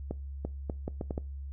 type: accelerating click train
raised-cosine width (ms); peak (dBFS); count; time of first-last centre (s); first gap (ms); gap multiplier
2; -20; 7; 0.11-1.179; 340; 0.73
effects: noise-tail reverb RT60 0.3 s tail -22 dB re dry + added 69 Hz sine -37 dBFS peak until 1.52 s